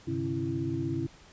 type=tone cluster; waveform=sine; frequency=99.9 / 132.3 / 148.7 / 273.4 / 332.8 Hz; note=G2 / C3 / D3 / C#4 / E4; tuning=+33 / +20 / +22 / -24 / +17 cents; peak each=-38 / -34 / -40 / -36 / -32 dBFS; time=0.07-1.07 s; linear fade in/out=10 ms; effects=pink hiss -55 dBFS RMS until 1.32 s + resampled to 16000 Hz